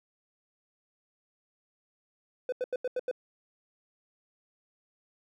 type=tone bursts; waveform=triangle; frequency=503 Hz; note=B4; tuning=32 cents sharp; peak=-26 dBFS; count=6; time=2.49-3.113 s; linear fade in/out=2 ms; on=33 ms; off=85 ms; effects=none